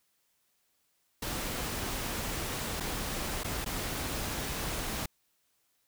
pink noise with dropouts, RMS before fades -35 dBFS, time 1.22-5.06 s, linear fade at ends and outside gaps 5 ms, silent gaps 2.801-2.805 / 3.435-3.443 / 3.646-3.66 s, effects white hiss -74 dBFS RMS until 5.87 s

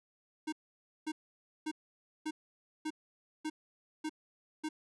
square tone bursts, 310.1 Hz, D#4, 6 cents flat, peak -35 dBFS, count 8, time 0.47-4.69 s, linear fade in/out 10 ms, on 55 ms, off 540 ms, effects resampled to 24000 Hz

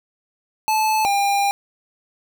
square tone pair in turn, 869 / 801.6 Hz, A5 / G5, -22 / +38 cents, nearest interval minor second, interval 140 cents, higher first, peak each -17 dBFS, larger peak neither, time 0.68-1.05 / 1.05-1.51 s, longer second, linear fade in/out 0 ms, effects none

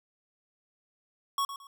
square tone with echo, 1108.7 Hz, C#6, in tune, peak -27 dBFS, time 1.38-1.45 s, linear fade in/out 2 ms, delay 110 ms, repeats 2, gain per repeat -11 dB, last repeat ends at 1.67 s, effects none

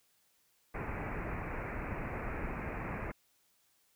pink low-pass noise, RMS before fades -39 dBFS, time 0.74-3.12 s, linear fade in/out 10 ms, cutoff 2500 Hz, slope 96 dB/octave, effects white hiss -72 dBFS RMS until 3.95 s

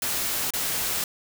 white noise with dropouts, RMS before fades -27 dBFS, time 0.02-1.04 s, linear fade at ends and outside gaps 2 ms, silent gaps 0.506-0.536 s, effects none

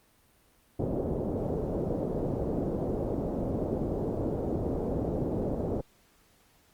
white low-pass noise, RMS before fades -31 dBFS, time 0.79-5.81 s, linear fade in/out 5 ms, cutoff 530 Hz, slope 24 dB/octave, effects pink hiss -64 dBFS RMS until 6.73 s + Opus 32 kbps

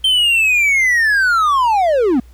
triangle linear sweep, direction down, 3136 to 227 Hz, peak -9 dBFS, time 0.04-2.2 s, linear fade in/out 5 ms, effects added 60 Hz sine -39 dBFS peak until 2.33 s + pink hiss -54 dBFS RMS until 2.33 s

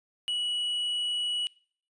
sine tone with tanh clipping, 2933 Hz, F#7, 16 cents flat, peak -28 dBFS, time 0.28-1.47 s, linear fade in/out 0 ms, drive 4 dB, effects noise-tail reverb RT60 0.5 s tail -22 dB re dry + resampled to 24000 Hz

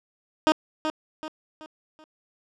15% pulse tone with echo, 311.1 Hz, D#4, in tune, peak -10 dBFS, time 0.47-0.52 s, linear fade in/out 0 ms, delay 380 ms, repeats 4, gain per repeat -8 dB, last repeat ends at 2.04 s, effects low-pass 5000 Hz 12 dB/octave

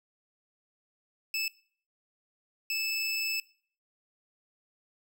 25% pulse tone bursts at uneven times, 2623 Hz, E7, 9 cents flat, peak -25 dBFS, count 2, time 1.34-1.48 / 2.7-3.4 s, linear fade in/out 2 ms, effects noise-tail reverb RT60 0.5 s tail -21 dB re dry

